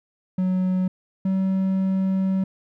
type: tone pair in turn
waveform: triangle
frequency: 185 / 190.53 Hz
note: F#3 / G3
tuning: 0 / -49 cents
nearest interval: minor second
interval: 51 cents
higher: second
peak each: -17 dBFS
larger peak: neither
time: 0.38-0.88 / 1.25-2.44 s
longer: second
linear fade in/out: 5 ms
effects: none